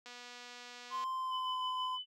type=click train; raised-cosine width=0.2 ms; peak=-33 dBFS; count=240; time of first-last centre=0.06-1.04 s; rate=244 Hz
type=tone with pitch glide; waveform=triangle; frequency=1046.5 to 1020.8 Hz; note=C6 to C6; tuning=0 to -43 cents; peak=-33 dBFS; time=0.9-1.99 s; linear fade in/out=50 ms; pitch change=-43 cents; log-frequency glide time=1-1.61 s
type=tone with tremolo; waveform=sine; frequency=3000 Hz; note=F#7; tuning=23 cents sharp; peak=-38 dBFS; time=1.3-2.06 s; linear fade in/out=50 ms; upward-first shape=sine; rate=6.2 Hz; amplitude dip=70%
effects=high-pass 300 Hz 12 dB/octave